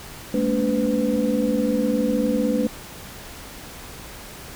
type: tone cluster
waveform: sine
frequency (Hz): 210.3 / 230.2 / 286.5 / 502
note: G#3 / A#3 / D4 / B4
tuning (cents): +22 / -22 / -43 / +28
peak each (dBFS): -24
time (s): 0.34-2.67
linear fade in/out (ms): 2
effects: pink hiss -39 dBFS RMS until 4.55 s